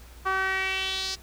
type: tone with band-pass filter sweep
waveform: sawtooth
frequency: 381.2 Hz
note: G4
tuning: 48 cents flat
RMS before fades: -28 dBFS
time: 0.25-1.16 s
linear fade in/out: 20 ms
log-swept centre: 1200 to 5100 Hz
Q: 3.3
effects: added 60 Hz sine -46 dBFS peak until 1.22 s + pink hiss -52 dBFS RMS until 1.22 s